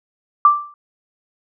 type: tone with exponential decay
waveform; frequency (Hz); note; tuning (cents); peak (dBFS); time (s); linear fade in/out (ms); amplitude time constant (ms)
sine; 1174.7; D6; 0; -4; 0.45-0.74; 2; 62
effects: none